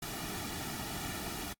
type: noise with comb filter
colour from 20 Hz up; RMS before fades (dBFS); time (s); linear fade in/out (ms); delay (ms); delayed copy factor
pink; -40; 0.02-1.53; 5; 1.9; -0.65
effects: noise-tail reverb RT60 0.1 s tail -25 dB re dry + AAC 64 kbps